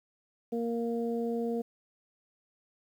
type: harmonic tone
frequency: 233.1 Hz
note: A#3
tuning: in tune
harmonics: 1 / 2 / 3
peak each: -32 / -32 / -42 dBFS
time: 0.52-1.62 s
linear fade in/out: 10 ms
effects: 10-bit